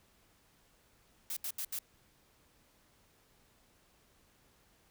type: noise bursts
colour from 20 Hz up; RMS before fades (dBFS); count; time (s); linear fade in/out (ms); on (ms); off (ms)
blue; -38; 4; 1.3-1.789; 2; 66; 75
effects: pink hiss -68 dBFS RMS until 4.9 s